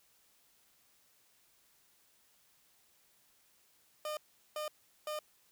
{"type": "tone bursts", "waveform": "30% pulse", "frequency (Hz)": 607, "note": "D#5", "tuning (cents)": -43, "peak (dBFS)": -34, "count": 3, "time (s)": [4.05, 5.19], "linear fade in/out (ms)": 2, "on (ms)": 120, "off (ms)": 390, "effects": ["white hiss -69 dBFS RMS until 5.51 s"]}